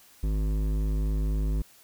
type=tone with hard clipping; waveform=sine; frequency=51.91 Hz; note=G#1; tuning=in tune; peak=-26 dBFS; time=0.23-1.62 s; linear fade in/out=5 ms; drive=13 dB; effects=white hiss -56 dBFS RMS until 1.83 s